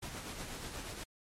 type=noise with tremolo; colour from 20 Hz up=pink; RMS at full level=-42 dBFS; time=0.02-1.04 s; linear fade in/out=10 ms; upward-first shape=sine; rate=8.3 Hz; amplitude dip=35%; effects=low-pass 11000 Hz 12 dB/octave + MP3 64 kbps